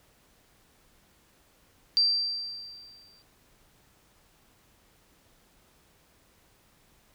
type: tone with exponential decay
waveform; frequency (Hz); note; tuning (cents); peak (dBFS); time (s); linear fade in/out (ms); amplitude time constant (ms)
sine; 4698; D8; 0; -18; 1.97-3.22; 0; 270
effects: pink hiss -63 dBFS RMS until 7.14 s